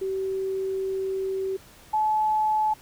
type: tone pair in turn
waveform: sine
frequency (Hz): 383.3 / 860.5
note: G4 / A5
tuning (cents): -39 / -39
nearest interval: octave + major second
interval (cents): 1400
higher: second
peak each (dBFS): -25 / -20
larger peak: second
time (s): 0.01-1.57 / 1.93-2.74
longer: first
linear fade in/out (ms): 10
effects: pink hiss -51 dBFS RMS until 2.81 s